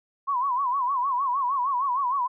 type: tone with vibrato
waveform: sine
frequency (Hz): 1046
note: C6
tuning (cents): -1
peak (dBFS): -22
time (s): 0.27-2.28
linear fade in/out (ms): 20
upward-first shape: sine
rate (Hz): 6.5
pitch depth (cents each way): 140
effects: none